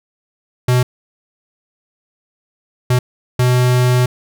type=tone bursts at uneven times; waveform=square; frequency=125 Hz; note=B2; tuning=21 cents sharp; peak=-11 dBFS; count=3; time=0.68-0.83 / 2.9-2.99 / 3.39-4.06 s; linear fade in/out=5 ms; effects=none